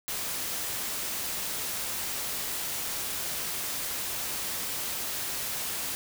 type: noise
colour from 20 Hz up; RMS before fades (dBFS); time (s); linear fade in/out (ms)
white; -33; 0.08-5.95; 0
effects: none